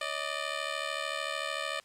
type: ring-modulated tone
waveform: 10% pulse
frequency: 600 Hz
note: D5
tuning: 37 cents sharp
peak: -21 dBFS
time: 0.01-1.8 s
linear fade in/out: 2 ms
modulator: 36.7 Hz
effects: white hiss -62 dBFS RMS until 1.84 s + low-pass 8000 Hz 12 dB/octave